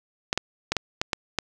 clicks, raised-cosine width 0.2 ms, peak -6 dBFS, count 7, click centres 0.329 / 0.376 / 0.72 / 0.767 / 1.015 / 1.132 / 1.387 s, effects none

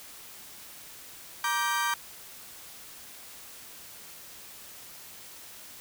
35% pulse chord, G minor, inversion first, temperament equal with one note detuned, 946.4 / 1174.7 / 1568 Hz, Bb5 / D6 / G6, +26 / 0 / 0 cents, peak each -29 dBFS, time 1.44-1.94 s, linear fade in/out 2 ms, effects white hiss -47 dBFS RMS until 5.8 s

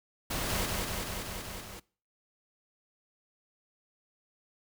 pink noise with echo, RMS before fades -33 dBFS, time 0.3-0.66 s, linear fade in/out 10 ms, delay 190 ms, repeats 6, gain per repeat -2 dB, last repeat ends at 1.8 s, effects noise-tail reverb RT60 0.4 s tail -23 dB re dry

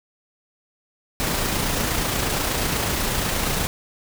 pink noise with amplitude modulation, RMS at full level -22 dBFS, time 1.2-3.67 s, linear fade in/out 0 ms, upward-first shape sine, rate 28.3 Hz, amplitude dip 30%, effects none

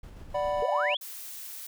brown noise with tremolo, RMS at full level -43 dBFS, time 0.03-0.63 s, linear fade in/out 5 ms, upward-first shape square, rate 7.4 Hz, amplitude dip 30%
triangle chord, B minor, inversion first, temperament equal with one note detuned, 587.3 / 743.4 / 987.8 Hz, D5 / F#5 / B5, 0 / +8 / 0 cents, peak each -26 / -31 / -31 dBFS, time 0.34-0.95 s, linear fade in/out 10 ms
sine exponential sweep, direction up, 432.3 to 3520 Hz, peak -27 dBFS, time 0.62-0.97 s, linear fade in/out 5 ms
blue noise, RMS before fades -41 dBFS, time 1.01-1.67 s, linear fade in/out 5 ms
effects none

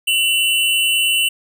square tone pair together, 2731 / 2960 Hz, F7 / F#7, -39 / 0 cents, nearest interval minor second, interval 139 cents, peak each -18 / -17 dBFS, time 0.07-1.29 s, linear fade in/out 10 ms, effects none

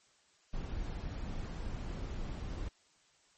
brown noise, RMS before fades -39 dBFS, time 0.53-2.69 s, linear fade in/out 10 ms, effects white hiss -68 dBFS RMS until 3.37 s + MP3 32 kbps

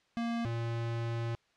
square tone pair in turn, 233.1 / 116.18 Hz, A#3 / A#2, 0 / -5 cents, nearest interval octave, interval 1205 cents, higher first, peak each -32 / -33 dBFS, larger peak first, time 0.17-0.45 / 0.45-1.35 s, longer second, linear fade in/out 0 ms, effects white hiss -70 dBFS RMS until 1.56 s + low-pass 4000 Hz 12 dB/octave

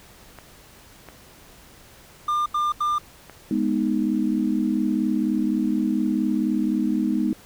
clicks, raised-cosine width 0.5 ms, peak -25 dBFS, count 3, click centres 0.387 / 1.087 / 3.297 s
triangle tone bursts, 1200 Hz, D6, 37 cents sharp, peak -18 dBFS, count 3, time 2.28-2.984 s, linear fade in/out 5 ms, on 180 ms, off 82 ms
sine chord, G# minor, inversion none, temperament equal, 207.7 / 246.9 / 311.1 Hz, G#3 / B3 / D#4, 0 / 0 / 0 cents, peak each -24 dBFS, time 3.51-7.33 s, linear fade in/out 2 ms
effects pink hiss -49 dBFS RMS until 7.45 s

